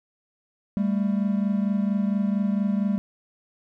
triangle tone pair together, 198.64 / 223 Hz, G3 / A3, +23 / +23 cents, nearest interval major second, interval 200 cents, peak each -20 / -25 dBFS, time 0.77-2.98 s, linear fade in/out 0 ms, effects none

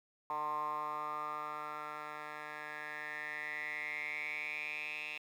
10% pulse tone with band-pass filter sweep, 150.8 Hz, D3, 46 cents sharp, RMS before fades -41 dBFS, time 0.3-5.18 s, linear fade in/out 2 ms, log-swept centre 1000 to 2700 Hz, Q 8.8, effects 11-bit

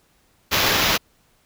violet noise with sample-and-hold, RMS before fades -19 dBFS, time 0.51-0.98 s, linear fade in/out 20 ms, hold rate 8820 Hz, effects pink hiss -61 dBFS RMS until 1.45 s

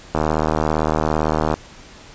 click train, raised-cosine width 1 ms, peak -4 dBFS, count 109, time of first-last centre 0.15-1.54 s, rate 77.7 Hz, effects pink hiss -42 dBFS RMS until 2.14 s + resampled to 16000 Hz

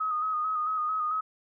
sine tone with vibrato, 1253 Hz, D#6, 12 cents sharp, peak -26 dBFS, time 0-1.21 s, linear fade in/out 10 ms, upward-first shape square, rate 4.5 Hz, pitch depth 31 cents each way, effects none

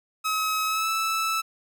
sawtooth tone with pitch glide, 1279 to 1313.4 Hz, D#6 to E6, +47 to -7 cents, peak -20 dBFS, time 0.24-1.42 s, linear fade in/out 20 ms, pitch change +46 cents, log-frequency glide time 0.66-0.89 s, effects none

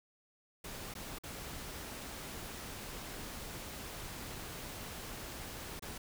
pink noise with dropouts, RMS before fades -45 dBFS, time 0.64-5.98 s, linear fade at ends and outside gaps 5 ms, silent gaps 0.94-0.951 / 1.186-1.235 / 5.795-5.822 s, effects none

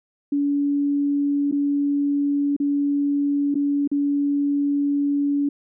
sine tone with dropouts, 285.2 Hz, C#4, 49 cents sharp, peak -18 dBFS, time 0.32-5.49 s, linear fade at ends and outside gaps 5 ms, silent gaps 1.514-1.523 / 2.565-2.6 / 3.544-3.553 / 3.876-3.915 s, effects none

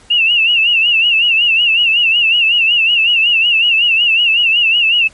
sine tone with vibrato, 2760 Hz, F7, 21 cents flat, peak -8 dBFS, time 0.1-5.08 s, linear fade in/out 10 ms, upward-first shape sine, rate 5.4 Hz, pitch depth 100 cents each way, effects pink hiss -45 dBFS RMS until 5.13 s + MP3 48 kbps

